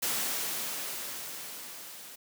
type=noise with level ramp; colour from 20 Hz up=white; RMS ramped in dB=-30 to -47 dBFS; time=0.02-2.16 s; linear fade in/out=10 ms; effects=high-pass 150 Hz 12 dB/octave